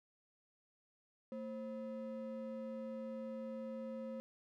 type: ring-modulated tone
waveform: triangle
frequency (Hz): 377.7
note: F#4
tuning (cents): +36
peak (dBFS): -37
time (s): 1.32-4.2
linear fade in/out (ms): 0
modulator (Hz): 152
effects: none